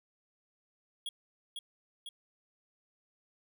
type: tone with echo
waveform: square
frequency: 3322 Hz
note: G#7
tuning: in tune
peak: -36 dBFS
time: 1.06-1.09 s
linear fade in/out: 2 ms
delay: 500 ms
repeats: 2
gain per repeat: -3 dB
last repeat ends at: 2.09 s
effects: none